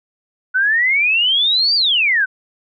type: exponential two-way sweep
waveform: sine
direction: up then down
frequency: 1480 to 4791 to 1480 Hz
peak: -12 dBFS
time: 0.54-2.26 s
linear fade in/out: 20 ms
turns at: 1.75 s
effects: none